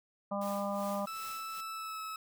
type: harmonic tone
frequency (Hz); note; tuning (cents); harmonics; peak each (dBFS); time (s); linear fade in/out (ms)
200.7; G3; +41; 1 / 3 / 4 / 5 / 6; -37 / -36 / -41 / -42 / -41; 0.31-1.06; 10
type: noise with tremolo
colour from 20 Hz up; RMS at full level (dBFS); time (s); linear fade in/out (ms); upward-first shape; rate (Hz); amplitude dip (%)
white; -48; 0.41-1.61; 5; sine; 2.6; 70
type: tone with pitch glide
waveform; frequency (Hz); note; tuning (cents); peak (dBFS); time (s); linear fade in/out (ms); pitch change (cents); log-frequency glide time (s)
40% pulse; 1316 to 1296.4; E6 to E6; -3 to -29; -38; 1.07-2.16; 2; -26; 1.72-2.01
effects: none